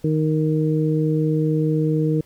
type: harmonic tone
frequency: 155.56 Hz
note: D#3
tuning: in tune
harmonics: 1 / 2 / 3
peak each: -19 / -22 / -24 dBFS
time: 0.04-2.21 s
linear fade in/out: 5 ms
effects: pink hiss -55 dBFS RMS until 2.25 s